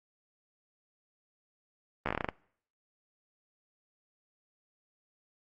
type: slowing click train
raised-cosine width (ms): 0.5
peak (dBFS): -15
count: 10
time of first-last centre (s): 2.06-2.288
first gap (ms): 13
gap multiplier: 1.16
effects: noise-tail reverb RT60 0.6 s tail -24 dB re dry + Opus 32 kbps